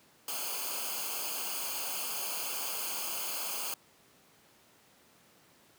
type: noise with comb filter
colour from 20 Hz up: white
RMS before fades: -36 dBFS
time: 0.28-3.74 s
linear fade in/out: 2 ms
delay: 0.53 ms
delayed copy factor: -0.8
effects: pink hiss -62 dBFS RMS until 5.78 s + high-pass 150 Hz 12 dB/octave